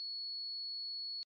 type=tone; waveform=sine; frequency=4383 Hz; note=C#8; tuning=20 cents flat; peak=-39 dBFS; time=0-1.23 s; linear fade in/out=0 ms; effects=MP3 32 kbps

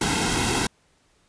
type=noise with comb filter; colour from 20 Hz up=pink; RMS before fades=-23 dBFS; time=0.01-0.67 s; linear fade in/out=5 ms; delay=1.7 ms; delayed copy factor=-0.75; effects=pink hiss -63 dBFS RMS until 1.28 s + resampled to 22050 Hz

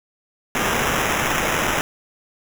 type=noise with sample-and-hold; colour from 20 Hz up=violet; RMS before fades=-21 dBFS; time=0.55-1.81 s; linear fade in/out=0 ms; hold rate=4410 Hz; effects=none

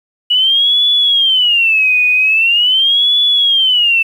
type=tone with vibrato; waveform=sine; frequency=2917 Hz; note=F#7; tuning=25 cents flat; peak=-8 dBFS; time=0.3-4.03 s; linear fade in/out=10 ms; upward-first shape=sine; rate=0.43 Hz; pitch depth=280 cents each way; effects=7-bit

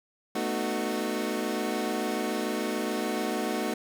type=chord; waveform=25% pulse; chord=B dominant seventh; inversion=third; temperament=equal with one note detuned; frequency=220 / 246.9 / 304.5 / 370 Hz; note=A3 / B3 / D#4 / F#4; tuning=0 / 0 / -37 / 0 cents; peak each=-29 / -31 / -30 / -30 dBFS; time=0.35-3.74 s; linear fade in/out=5 ms; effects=none

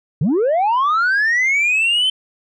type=linear sweep; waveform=sine; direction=up; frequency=123.47 to 3100 Hz; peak=-11 dBFS; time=0.21-2.1 s; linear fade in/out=5 ms; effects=tanh soft clip ceiling -12 dBFS

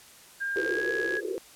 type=tone with pitch glide; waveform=sine; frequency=1605 to 1665.4 Hz; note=G6 to G#6; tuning=+40 to +4 cents; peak=-28 dBFS; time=0.4-1.21 s; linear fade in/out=20 ms; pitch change=+64 cents; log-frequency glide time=0.66-0.85 s
type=band-pass noise; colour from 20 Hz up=pink; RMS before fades=-32 dBFS; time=0.56-1.38 s; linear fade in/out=0 ms; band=340 to 500 Hz; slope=96 dB/octave
type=click train; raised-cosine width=0.2 ms; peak=-23 dBFS; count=40; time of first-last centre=0.57-1.169 s; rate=65.1 Hz
effects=white hiss -52 dBFS RMS until 1.55 s + low-pass 12000 Hz 12 dB/octave

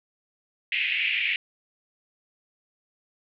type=band-pass noise; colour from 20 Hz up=white; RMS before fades=-26 dBFS; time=0.72-1.36 s; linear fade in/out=2 ms; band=2100 to 2800 Hz; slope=48 dB/octave; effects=none

